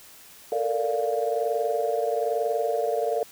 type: chord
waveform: sine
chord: Bb major seventh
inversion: third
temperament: equal with one note detuned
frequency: 445.1 / 466.2 / 587.3 / 698.5 Hz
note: A4 / Bb4 / D5 / F5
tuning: +20 / 0 / 0 / 0 cents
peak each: -28 dBFS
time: 0.52-3.23 s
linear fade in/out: 2 ms
effects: tanh soft clip ceiling -12 dBFS + white hiss -49 dBFS RMS until 3.31 s